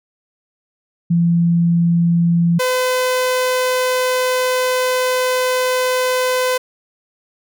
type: tone pair in turn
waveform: sine / sawtooth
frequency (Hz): 170.2 / 507.8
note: F3 / B4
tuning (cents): -44 / +48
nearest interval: octave + perfect fifth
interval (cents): 1892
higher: second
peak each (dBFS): -11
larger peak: neither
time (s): 1.1-2.59 / 2.59-6.58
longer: second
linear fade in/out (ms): 10
effects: none